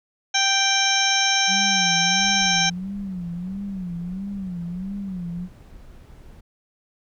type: harmonic tone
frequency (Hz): 784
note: G5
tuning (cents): 0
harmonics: 1 / 2 / 3 / 4 / 5 / 7 / 8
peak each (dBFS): -25 / -25 / -25 / -25 / -25 / -25 / -25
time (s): 0.34-2.7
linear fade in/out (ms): 10
type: tone with vibrato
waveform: sine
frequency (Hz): 185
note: F#3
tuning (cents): 0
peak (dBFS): -27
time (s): 1.47-5.49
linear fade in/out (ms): 50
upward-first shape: sine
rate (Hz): 1.5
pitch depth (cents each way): 140
type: noise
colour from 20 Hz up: brown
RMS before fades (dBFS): -44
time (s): 2.19-6.41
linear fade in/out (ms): 10
effects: none